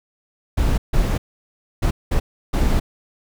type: noise bursts at uneven times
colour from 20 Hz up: brown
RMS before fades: -17 dBFS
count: 5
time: 0.57-0.78 / 0.93-1.18 / 1.82-1.91 / 2.11-2.2 / 2.53-2.8 s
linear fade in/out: 10 ms
effects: none

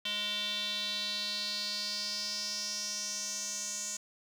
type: tone with band-pass filter sweep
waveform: square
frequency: 207.7 Hz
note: G#3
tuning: in tune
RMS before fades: -36 dBFS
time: 0.05-3.97 s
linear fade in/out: 5 ms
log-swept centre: 3300 to 6900 Hz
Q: 5.4
effects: 9-bit

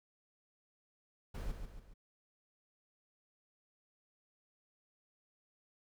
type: noise with echo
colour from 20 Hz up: brown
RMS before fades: -40 dBFS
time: 1.34-1.52 s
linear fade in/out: 10 ms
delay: 140 ms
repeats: 3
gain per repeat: -6 dB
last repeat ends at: 1.94 s
effects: none

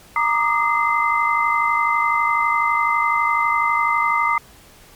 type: tone cluster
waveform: sine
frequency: 933 / 1179 / 1231 / 2064 Hz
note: A#5 / D6 / D#6 / C7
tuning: +1 / +6 / -19 / -24 cents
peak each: -21 dBFS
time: 0.16-4.38 s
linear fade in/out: 2 ms
effects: pink hiss -47 dBFS RMS until 4.95 s + MP3 96 kbps

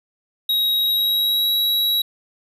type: tone with pitch glide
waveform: square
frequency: 3809 to 3876 Hz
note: A#7 to B7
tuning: +37 to -33 cents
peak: -17 dBFS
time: 0.49-2.02 s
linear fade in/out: 5 ms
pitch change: +30 cents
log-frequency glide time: 0.75-1.52 s
effects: none

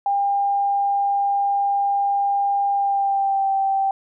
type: tone with pitch glide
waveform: sine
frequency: 801 to 780 Hz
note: G5 to G5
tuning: +37 to -9 cents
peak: -17 dBFS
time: 0.06-3.91 s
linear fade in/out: 2 ms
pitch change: -46 cents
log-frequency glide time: 2.73-3.51 s
effects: none

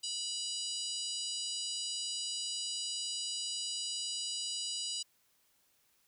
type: harmonic tone with a mistuned harmonic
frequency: 979 Hz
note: B5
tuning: 15 cents flat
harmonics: 3 / 4 / 5 / 6 / 7 / 8 / 9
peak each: -41 / -44 / -40 / -50 / -46 / -45 / -46 dBFS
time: 0.03-5.03 s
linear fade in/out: 10 ms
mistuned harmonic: 6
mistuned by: -43 cents
effects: white hiss -72 dBFS RMS until 6.07 s

